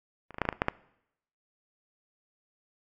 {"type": "clicks", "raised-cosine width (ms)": 0.5, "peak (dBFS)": [-29, -28, -20, -10, -16, -8, -22, -8, -9], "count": 9, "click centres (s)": [0.307, 0.344, 0.384, 0.417, 0.453, 0.489, 0.527, 0.619, 0.684], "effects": ["noise-tail reverb RT60 0.8 s tail -22 dB re dry", "AAC 64 kbps"]}